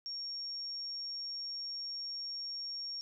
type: tone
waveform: sine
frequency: 5540 Hz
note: F8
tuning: 15 cents flat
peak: -38 dBFS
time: 0.06-3.01 s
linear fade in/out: 0 ms
effects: none